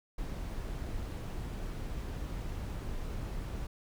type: noise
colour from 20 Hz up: brown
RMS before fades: -38 dBFS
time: 0.18-3.67 s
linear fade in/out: 5 ms
effects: none